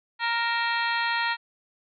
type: harmonic tone with a mistuned harmonic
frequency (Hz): 466.2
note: A#4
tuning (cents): 0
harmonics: 2 / 3 / 4 / 5 / 6 / 7 / 8 / 9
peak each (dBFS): -28 / -31 / -28 / -36 / -36 / -36 / -40 / -35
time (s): 0.19-1.37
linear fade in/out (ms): 50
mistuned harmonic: 6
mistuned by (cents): -79
effects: none